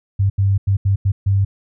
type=tone bursts at uneven times; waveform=sine; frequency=98.4 Hz; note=G2; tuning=7 cents sharp; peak=-12 dBFS; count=6; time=0.19-0.3 / 0.38-0.58 / 0.67-0.77 / 0.85-0.96 / 1.05-1.12 / 1.26-1.45 s; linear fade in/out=10 ms; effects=none